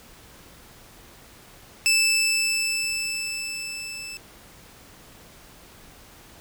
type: tone with level ramp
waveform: 20% pulse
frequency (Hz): 2637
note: E7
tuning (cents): 0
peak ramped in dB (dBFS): -12 to -30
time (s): 1.86-4.17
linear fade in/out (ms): 0
effects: pink hiss -49 dBFS RMS until 6.4 s